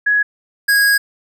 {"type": "tone pair in turn", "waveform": ["sine", "square"], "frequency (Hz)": [1675, 1647.2], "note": ["G#6", "G#6"], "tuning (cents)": [14, -15], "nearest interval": "unison", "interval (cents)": 29, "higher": "first", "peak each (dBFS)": -11, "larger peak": "neither", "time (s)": [[0.06, 0.23], [0.68, 0.98]], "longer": "second", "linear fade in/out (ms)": 10, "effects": []}